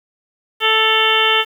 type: harmonic tone with a mistuned harmonic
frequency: 440 Hz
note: A4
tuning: in tune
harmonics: 1 / 2 / 3 / 4 / 5 / 6 / 7 / 8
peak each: -21 / -22 / -19 / -21 / -21 / -20 / -17 / -22 dBFS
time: 0.6-1.45 s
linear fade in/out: 50 ms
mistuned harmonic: 6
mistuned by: +68 cents
effects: 7-bit